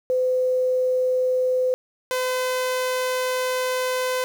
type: tone pair in turn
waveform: sine / sawtooth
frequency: 509 / 509 Hz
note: C5 / C5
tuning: -48 / -48 cents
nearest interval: unison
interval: 0 cents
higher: neither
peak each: -18 dBFS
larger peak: neither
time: 0.1-1.74 / 2.11-4.24 s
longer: second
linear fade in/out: 0 ms
effects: 8-bit